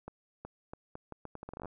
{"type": "accelerating click train", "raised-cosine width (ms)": 1, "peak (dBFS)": -28, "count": 16, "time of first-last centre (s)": [0.08, 1.657], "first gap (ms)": 370, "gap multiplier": 0.77, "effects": []}